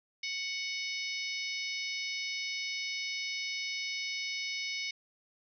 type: harmonic tone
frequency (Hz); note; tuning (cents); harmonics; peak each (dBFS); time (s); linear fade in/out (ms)
740; F#5; 0; 3 / 4 / 5 / 6 / 7 / 8; -37 / -44 / -43 / -45 / -40 / -47; 0.23-4.91; 5
effects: none